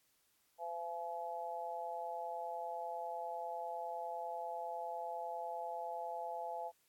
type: harmonic tone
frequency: 170 Hz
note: F3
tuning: 46 cents flat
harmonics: 3 / 4 / 5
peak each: -47 / -43 / -43 dBFS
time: 0.58-6.72 s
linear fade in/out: 50 ms
effects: white hiss -75 dBFS RMS until 6.88 s + AAC 64 kbps